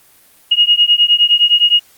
sine beating tone pair, 2868 / 2877.7 Hz, F7 / F#7, +45 / -49 cents, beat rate 9.7 Hz, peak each -11 dBFS, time 0.51-1.8 s, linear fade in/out 10 ms, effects white hiss -48 dBFS RMS until 1.97 s + Opus 32 kbps

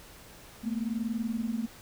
sine tone pair together, 220 / 240.7 Hz, A3 / B3, 0 / -44 cents, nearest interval major second, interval 156 cents, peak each -31 / -33 dBFS, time 0.63-1.67 s, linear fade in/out 20 ms, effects pink hiss -51 dBFS RMS until 1.81 s

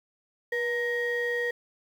triangle ring-modulated tone, 698.5 Hz, F5, in tune, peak -21 dBFS, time 0.52-1.51 s, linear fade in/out 5 ms, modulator 1180 Hz, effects 9-bit

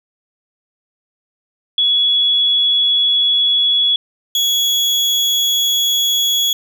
sine / 35% pulse tone pair in turn, 3377 / 3359 Hz, G#7 / G#7, +28 / +19 cents, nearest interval unison, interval 9 cents, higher first, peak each -11 dBFS, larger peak neither, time 1.78-3.96 / 4.35-6.53 s, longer neither, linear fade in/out 2 ms, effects none

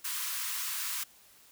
white high-pass noise, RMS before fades -35 dBFS, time 0.04-1.04 s, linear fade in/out 10 ms, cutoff 940 Hz, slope 96 dB/octave, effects white hiss -59 dBFS RMS until 1.51 s

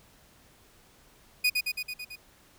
30% pulse tone with echo, 2474 Hz, D#7, 10 cents flat, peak -19 dBFS, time 1.44-1.5 s, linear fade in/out 10 ms, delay 110 ms, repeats 6, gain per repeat -3 dB, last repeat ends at 2.16 s, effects pink hiss -59 dBFS RMS until 2.58 s

